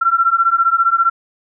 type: beating tone pair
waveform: sine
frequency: 1351 / 1366 Hz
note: E6 / F6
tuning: +42 / -39 cents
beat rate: 15 Hz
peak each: -14 dBFS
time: 0.01-1.1 s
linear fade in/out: 10 ms
effects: none